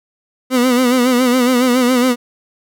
30% pulse tone with vibrato, 250 Hz, B3, 21 cents sharp, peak -8 dBFS, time 0.5-2.16 s, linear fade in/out 50 ms, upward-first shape sine, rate 7.2 Hz, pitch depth 70 cents each way, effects none

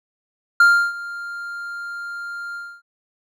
triangle tone with ADSR envelope, 1398 Hz, F6, 1 cent sharp, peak -6 dBFS, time 0.6-2.82 s, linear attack 4 ms, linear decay 320 ms, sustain -20 dB, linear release 270 ms, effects none

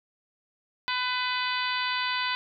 harmonic tone with a mistuned harmonic, 501 Hz, B4, 25 cents sharp, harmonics 2 / 3 / 4 / 5 / 6 / 7 / 8 / 9, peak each -31 / -33 / -34 / -35 / -36 / -36 / -37 / -38 dBFS, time 0.88-2.35 s, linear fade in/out 0 ms, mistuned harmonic 9, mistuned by +42 cents, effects none

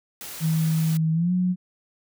white noise, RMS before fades -37 dBFS, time 0.21-0.97 s, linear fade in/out 0 ms
sine tone with pitch glide, 159.9 to 181.57 Hz, D#3 to F#3, +48 to -32 cents, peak -19 dBFS, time 0.4-1.56 s, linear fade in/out 50 ms, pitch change +220 cents, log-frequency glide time 1.13-1.32 s
effects none

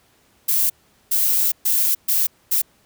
violet noise bursts at uneven times, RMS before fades -18 dBFS, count 5, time 0.48-0.7 / 1.11-1.52 / 1.65-1.95 / 2.08-2.27 / 2.51-2.62 s, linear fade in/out 10 ms, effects pink hiss -58 dBFS RMS until 2.85 s + high-pass 60 Hz 12 dB/octave

